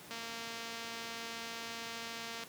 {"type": "click train", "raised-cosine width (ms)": 0.2, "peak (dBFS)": -26, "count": 536, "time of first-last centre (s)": [0.11, 2.436], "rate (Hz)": 230, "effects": ["pink hiss -52 dBFS RMS until 2.48 s", "high-pass 150 Hz 12 dB/octave"]}